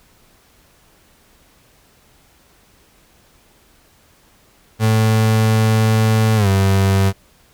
35% pulse tone with pitch glide, 110.2 to 97.05 Hz, A2 to G2, +3 to -17 cents, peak -10 dBFS, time 4.79-7.13 s, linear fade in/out 50 ms, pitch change -220 cents, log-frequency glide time 6.36-6.48 s, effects pink hiss -53 dBFS RMS until 7.53 s

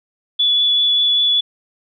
sine tone with vibrato, 3431 Hz, A7, 44 cents flat, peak -12 dBFS, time 0.39-1.41 s, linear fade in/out 10 ms, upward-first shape triangle, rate 5.1 Hz, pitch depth 9 cents each way, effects none

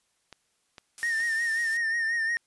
clicks, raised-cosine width 0.2 ms, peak -26 dBFS, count 3, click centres 0.327 / 0.782 / 1.203 s
blue noise, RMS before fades -40 dBFS, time 0.98-1.77 s, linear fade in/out 0 ms
triangle tone with vibrato, 1831 Hz, A#6, 32 cents flat, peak -23 dBFS, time 1.03-2.37 s, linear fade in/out 0 ms, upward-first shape sine, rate 5.6 Hz, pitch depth 49 cents each way
effects white hiss -72 dBFS RMS until 2.46 s + resampled to 24000 Hz

